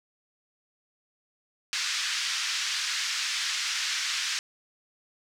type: band-pass noise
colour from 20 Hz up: white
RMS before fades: -30 dBFS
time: 1.73-4.39 s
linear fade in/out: 0 ms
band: 1400 to 6000 Hz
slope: 24 dB/octave
effects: none